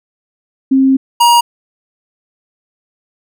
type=tone pair in turn; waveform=sine / square; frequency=266.7 / 948.8 Hz; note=C4 / A#5; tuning=+33 / +30 cents; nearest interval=octave + minor seventh; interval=2197 cents; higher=second; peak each=-6 dBFS; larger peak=neither; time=0.71-0.97 / 1.2-1.41 s; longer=first; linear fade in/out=10 ms; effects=none

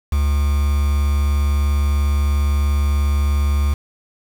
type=tone with quantisation; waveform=triangle; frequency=71.5 Hz; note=D2; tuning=46 cents flat; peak=-12 dBFS; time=0.12-3.74 s; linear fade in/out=5 ms; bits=5; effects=none

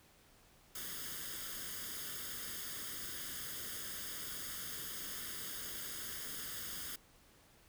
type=noise with comb filter; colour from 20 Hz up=white; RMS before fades=-44 dBFS; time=0.75-6.96 s; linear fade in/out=5 ms; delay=0.6 ms; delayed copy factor=+0.75; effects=pink hiss -65 dBFS RMS until 7.68 s

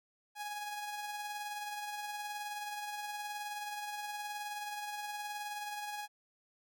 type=tone with tremolo; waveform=sawtooth; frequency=831 Hz; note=G#5; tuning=1 cent sharp; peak=-34 dBFS; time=0.35-6.08 s; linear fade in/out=50 ms; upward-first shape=sine; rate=19 Hz; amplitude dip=35%; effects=none

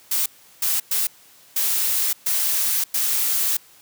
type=noise bursts at uneven times; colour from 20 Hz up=blue; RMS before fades=-21 dBFS; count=6; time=0.11-0.26 / 0.62-0.8 / 0.91-1.07 / 1.56-2.13 / 2.26-2.84 / 2.94-3.57 s; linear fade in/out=5 ms; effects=white hiss -51 dBFS RMS until 3.81 s + high-pass 80 Hz 12 dB/octave

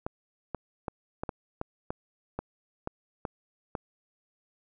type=clicks; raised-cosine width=1 ms; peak=-18 dBFS; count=11; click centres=0.065 / 0.547 / 0.882 / 1.235 / 1.292 / 1.614 / 1.905 / 2.39 / 2.874 / 3.252 / 3.752 s; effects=none

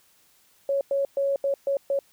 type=tone bursts at uneven times; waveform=sine; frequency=554.4 Hz; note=C#5; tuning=in tune; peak=-21 dBFS; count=6; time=0.69-0.81 / 0.91-1.05 / 1.17-1.36 / 1.44-1.54 / 1.67-1.77 / 1.9-1.99 s; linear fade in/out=2 ms; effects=white hiss -61 dBFS RMS until 2.12 s

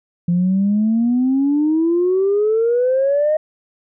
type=exponential sweep; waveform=sine; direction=up; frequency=171.1 to 625 Hz; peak=-12 dBFS; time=0.28-3.37 s; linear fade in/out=5 ms; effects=tanh soft clip ceiling -9 dBFS

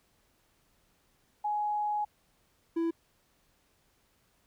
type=tone pair in turn; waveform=sine / triangle; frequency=837 / 332.2 Hz; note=G#5 / E4; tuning=+13 / +13 cents; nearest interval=octave + major third; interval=1600 cents; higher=first; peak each=-28 / -25 dBFS; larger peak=second; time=1.44-2.05 / 2.76-2.91 s; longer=first; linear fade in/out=10 ms; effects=pink hiss -70 dBFS RMS until 4.46 s

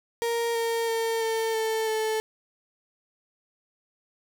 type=tone with pitch steps; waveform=35% pulse; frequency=466.2 / 460.3 / 454.5 / 448.8 / 443.1 / 437.5 Hz; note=A#4 / A#4 / A#4 / A4 / A4 / A4; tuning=0 / -22 / -44 / +34 / +12 / -10 cents; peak=-23 dBFS; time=0.22-2.2 s; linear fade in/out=0 ms; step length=330 ms; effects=none

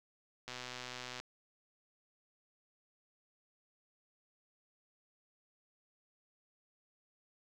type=click train; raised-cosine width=0.2 ms; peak=-26 dBFS; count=91; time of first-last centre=0.48-1.2 s; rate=125 Hz; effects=none

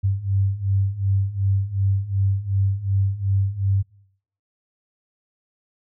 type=beating tone pair; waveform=sine; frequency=96.3 / 99 Hz; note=G2 / G2; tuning=-30 / +18 cents; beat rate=2.7 Hz; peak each=-23 / -20 dBFS; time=0.03-3.83 s; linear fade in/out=20 ms; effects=noise-tail reverb RT60 0.7 s tail -25 dB re dry

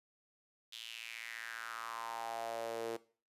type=tone with high-pass filter sweep; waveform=sawtooth; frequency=114.8 Hz; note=A#2; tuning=26 cents flat; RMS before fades=-43 dBFS; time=0.72-2.97 s; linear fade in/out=10 ms; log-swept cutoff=3400 to 410 Hz; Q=4.5; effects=noise-tail reverb RT60 0.4 s tail -18 dB re dry + resampled to 32000 Hz

